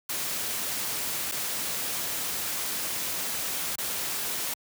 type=noise with dropouts; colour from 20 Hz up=white; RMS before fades=-31 dBFS; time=0.09-4.54 s; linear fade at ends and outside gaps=5 ms; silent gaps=1.315-1.32 / 3.757-3.783 s; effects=high-pass 80 Hz 12 dB/octave